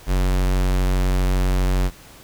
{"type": "tone", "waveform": "square", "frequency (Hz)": 46.25, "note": "F#1", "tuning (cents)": 0, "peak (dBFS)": -17, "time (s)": [0.06, 1.91], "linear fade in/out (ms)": 50, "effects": ["pink hiss -45 dBFS RMS until 2.23 s"]}